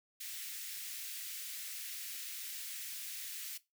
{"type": "high-pass noise", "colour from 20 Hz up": "white", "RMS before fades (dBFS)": -44, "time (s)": [0.2, 3.58], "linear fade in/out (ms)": 10, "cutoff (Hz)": 1800, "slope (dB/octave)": 24, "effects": ["noise-tail reverb RT60 0.2 s tail -17 dB re dry"]}